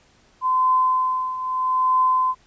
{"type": "tone with tremolo", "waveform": "sine", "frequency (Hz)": 1026, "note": "C6", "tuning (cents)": -34, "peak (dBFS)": -14, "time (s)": [0.41, 2.35], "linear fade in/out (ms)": 50, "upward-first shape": "triangle", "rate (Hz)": 0.78, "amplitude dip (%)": 75, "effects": ["pink hiss -57 dBFS RMS until 2.46 s", "resampled to 16000 Hz"]}